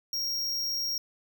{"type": "tone", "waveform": "square", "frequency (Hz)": 5588, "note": "F8", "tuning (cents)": 0, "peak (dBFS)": -29, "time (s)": [0.13, 0.98], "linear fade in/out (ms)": 2, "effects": []}